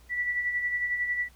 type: tone with tremolo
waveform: sine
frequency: 1958 Hz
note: B6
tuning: 15 cents flat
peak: -24 dBFS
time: 0.09-1.29 s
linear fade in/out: 50 ms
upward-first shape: sine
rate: 11 Hz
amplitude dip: 50%
effects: added 60 Hz sine -54 dBFS peak until 1.35 s + pink hiss -60 dBFS RMS until 1.35 s